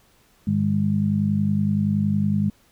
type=harmonic tone; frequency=50.7 Hz; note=G#1; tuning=41 cents flat; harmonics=2 / 3 / 4; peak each=-25 / -25 / -20 dBFS; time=0.47-2.5 s; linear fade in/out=5 ms; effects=pink hiss -59 dBFS RMS until 2.71 s